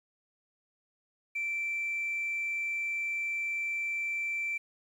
sine tone, 2339 Hz, D7, 8 cents flat, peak -29 dBFS, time 1.35-4.58 s, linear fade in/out 10 ms, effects tanh soft clip ceiling -27 dBFS + 10-bit

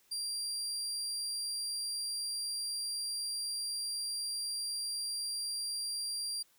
30% pulse tone, 4752 Hz, D8, 20 cents sharp, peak -32 dBFS, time 0.11-6.43 s, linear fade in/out 10 ms, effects white hiss -68 dBFS RMS until 6.58 s

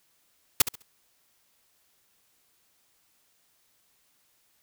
white noise with echo, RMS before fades -17 dBFS, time 0.6-0.62 s, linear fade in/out 5 ms, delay 68 ms, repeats 3, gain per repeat -12 dB, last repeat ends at 0.824 s, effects white hiss -68 dBFS RMS until 4.62 s

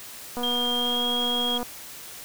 click train, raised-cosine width 1 ms, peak -19 dBFS, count 307, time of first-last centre 0.37-1.629 s, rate 243 Hz
sine tone with pitch glide, 3210 to 3268 Hz, G7 to G#7, +40 to -29 cents, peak -24 dBFS, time 0.43-1.58 s, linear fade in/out 5 ms, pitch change +31 cents, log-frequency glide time 0.77-1.04 s
effects white hiss -41 dBFS RMS until 2.24 s

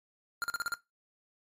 square tone bursts, 1396.9 Hz, F6, in tune, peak -30 dBFS, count 6, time 0.42-0.74 s, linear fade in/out 0 ms, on 20 ms, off 40 ms, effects noise-tail reverb RT60 0.2 s tail -18 dB re dry + MP3 64 kbps

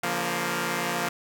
5% pulse chord, Bb minor, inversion first, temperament equal with one note detuned, 142.24 / 174.61 / 233.1 Hz, Db3 / F3 / Bb3, +45 / 0 / 0 cents, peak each -23 / -18 / -18 dBFS, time 0.03-1.09 s, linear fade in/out 5 ms, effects none

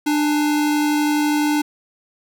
square tone pair together, 298.1 / 842 Hz, D4 / G#5, +26 / +24 cents, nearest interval octave + tritone, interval 1798 cents, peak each -17 / -29 dBFS, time 0.06-1.62 s, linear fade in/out 10 ms, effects none

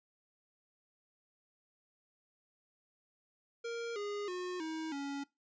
square tone with pitch steps, 466.2 / 410.6 / 361.6 / 318.4 / 280.4 Hz, A#4 / G#4 / F#4 / D#4 / C#4, 0 / -20 / -40 / +40 / +20 cents, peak -38 dBFS, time 3.64-5.24 s, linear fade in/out 10 ms, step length 320 ms, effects noise-tail reverb RT60 0.2 s tail -21 dB re dry + resampled to 16000 Hz

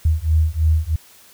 sine beating tone pair, 77.6 / 80.7 Hz, D#2 / E2, -4 / -36 cents, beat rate 3.1 Hz, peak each -17 dBFS, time 0.05-0.96 s, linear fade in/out 5 ms, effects white hiss -48 dBFS RMS until 1.33 s

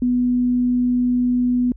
sine tone, 246.9 Hz, B3, in tune, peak -15 dBFS, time 0.02-1.72 s, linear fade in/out 2 ms, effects added 50 Hz sine -37 dBFS peak until 1.76 s

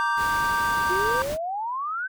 triangle chord, G minor, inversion first, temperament equal with one note detuned, 936.6 / 1174.7 / 1568 Hz, Bb5 / D6 / G6, +8 / 0 / 0 cents, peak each -24 dBFS, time 0-1.22 s, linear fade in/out 0 ms
pink noise, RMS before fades -35 dBFS, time 0.16-1.38 s, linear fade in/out 50 ms
sine exponential sweep, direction up, 349.2 to 1569 Hz, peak -26 dBFS, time 0.89-2.08 s, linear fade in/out 20 ms
effects none

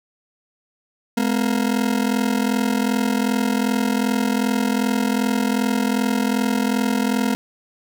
40% pulse ring-modulated tone, 233.5 Hz, A#3, 3 cents sharp, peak -14 dBFS, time 1.17-7.35 s, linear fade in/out 0 ms, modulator 21.3 Hz, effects none

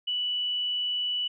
sine tone, 2960 Hz, F#7, in tune, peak -26 dBFS, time 0.07-1.28 s, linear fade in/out 10 ms, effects none

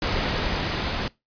pink noise with level ramp, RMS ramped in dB -24 to -27 dBFS, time 0.02-1.08 s, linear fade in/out 2 ms, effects noise-tail reverb RT60 0.2 s tail -21 dB re dry + resampled to 11025 Hz

